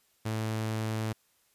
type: tone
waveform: sawtooth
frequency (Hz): 110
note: A2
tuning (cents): 0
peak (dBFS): -26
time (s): 0.25-1.13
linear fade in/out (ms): 10
effects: white hiss -69 dBFS RMS until 1.54 s + resampled to 32000 Hz